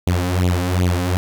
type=tone with flanger; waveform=sawtooth; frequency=89.7 Hz; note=F2; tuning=47 cents sharp; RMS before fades=-18 dBFS; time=0.07-1.17 s; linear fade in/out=0 ms; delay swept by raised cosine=0.28 to 3.98 ms; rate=2.6 Hz; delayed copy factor=+0.95; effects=none